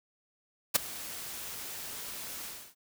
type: noise with ADSR envelope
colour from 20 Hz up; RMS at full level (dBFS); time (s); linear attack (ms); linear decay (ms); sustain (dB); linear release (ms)
white; -21; 0.74-2.75; 18; 12; -20; 300
effects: none